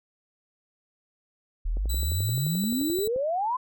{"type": "exponential sweep", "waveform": "sine", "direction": "up", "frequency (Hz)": [36.71, 1046.5], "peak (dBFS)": -24, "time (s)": [1.65, 3.57], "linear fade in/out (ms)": 10}
{"type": "click train", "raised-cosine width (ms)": 2, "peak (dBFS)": -27, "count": 17, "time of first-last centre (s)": [1.77, 3.161], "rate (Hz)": 11.5}
{"type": "tone", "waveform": "10% pulse", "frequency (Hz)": 3951, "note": "B7", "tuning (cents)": 0, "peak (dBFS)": -25, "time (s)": [1.89, 3.08], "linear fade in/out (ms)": 10}
{"effects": []}